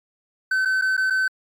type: tone with dropouts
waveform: triangle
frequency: 1528 Hz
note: G6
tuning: 45 cents flat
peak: -16 dBFS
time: 0.51-1.28 s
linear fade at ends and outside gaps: 5 ms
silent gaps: 0.651-0.655 / 0.814-0.82 / 0.968-0.976 / 1.101-1.105 s
effects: MP3 96 kbps